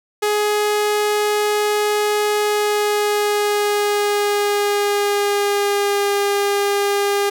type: tone with pitch glide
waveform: sawtooth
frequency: 418.4 to 403.9 Hz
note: G#4 to G#4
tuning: +13 to -48 cents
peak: -12 dBFS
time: 0.22-7.3 s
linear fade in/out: 10 ms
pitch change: -61 cents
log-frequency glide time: 2.43-6.11 s
effects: none